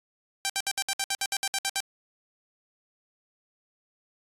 5% pulse tone bursts, 784 Hz, G5, in tune, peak -14 dBFS, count 13, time 0.45-1.803 s, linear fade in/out 0 ms, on 45 ms, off 64 ms, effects AAC 48 kbps

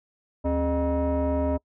sine tone with frequency modulation, 268.2 Hz, C4, 43 cents sharp, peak -20 dBFS, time 0.44-1.58 s, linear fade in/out 20 ms, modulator 343 Hz, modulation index 1.4, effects noise-tail reverb RT60 0.1 s tail -24 dB re dry + tanh soft clip ceiling -19 dBFS

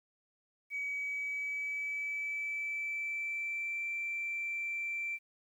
sine tone with pitch glide, 2270 to 2345 Hz, C#7 to D7, +41 to -3 cents, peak -33 dBFS, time 0.7-5.19 s, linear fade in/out 50 ms, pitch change +56 cents, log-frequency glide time 0.83-3.87 s, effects tanh soft clip ceiling -30 dBFS + 11-bit

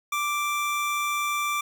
25% pulse tone, 1174.7 Hz, D6, in tune, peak -21 dBFS, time 0.12-1.61 s, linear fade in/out 5 ms, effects none

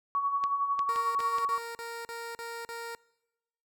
sine tone with tremolo, 1122 Hz, C#6, 21 cents sharp, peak -24 dBFS, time 0.15-1.58 s, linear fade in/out 0 ms, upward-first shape sine, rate 11 Hz, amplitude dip 55%
clicks, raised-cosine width 0.2 ms, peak -22 dBFS, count 5, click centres 0.439 / 0.792 / 0.96 / 1.204 / 1.384 s
15% pulse tone bursts, 465 Hz, A#4, 4 cents flat, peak -31 dBFS, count 7, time 0.89-2.95 s, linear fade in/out 0 ms, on 260 ms, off 40 ms
effects noise-tail reverb RT60 1.0 s tail -24 dB re dry

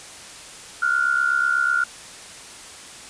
sine tone pair together, 1397 / 1465.1 Hz, F6 / F#6, 0 / -17 cents, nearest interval minor second, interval 83 cents, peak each -19 / -22 dBFS, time 0.82-1.84 s, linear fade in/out 5 ms, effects white hiss -40 dBFS RMS until 3.09 s + resampled to 22050 Hz

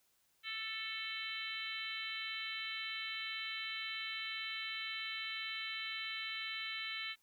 harmonic tone, 441.9 Hz, A4, 7 cents sharp, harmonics 3 / 4 / 5 / 6 / 7 / 8 / 9, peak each -51 / -48 / -44 / -49 / -45 / -54 / -47 dBFS, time 0.43-7.16 s, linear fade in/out 50 ms, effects white hiss -75 dBFS RMS until 7.22 s

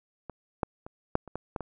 clicks, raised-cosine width 1 ms, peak -24 / -12 / -27 / -9 / -30 / -19 / -18 / -21 dBFS, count 8, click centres 0.297 / 0.632 / 0.865 / 1.154 / 1.277 / 1.356 / 1.562 / 1.607 s, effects none

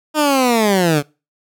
15% pulse linear sweep, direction down, 311.1 to 138.59 Hz, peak -6 dBFS, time 0.14-1.03 s, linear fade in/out 50 ms, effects noise-tail reverb RT60 0.3 s tail -25 dB re dry

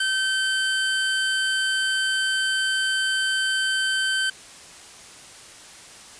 25% pulse tone, 1545 Hz, G6, 26 cents flat, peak -17 dBFS, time 0-4.3 s, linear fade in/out 5 ms, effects white hiss -44 dBFS RMS until 6.19 s + resampled to 22050 Hz

